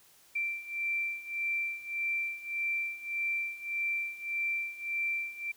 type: beating tone pair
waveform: sine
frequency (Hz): 2349 / 2350.7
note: D7 / D7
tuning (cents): 0 / +1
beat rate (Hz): 1.7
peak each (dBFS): -36 / -33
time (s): 0.35-5.52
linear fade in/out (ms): 10
effects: white hiss -61 dBFS RMS until 5.56 s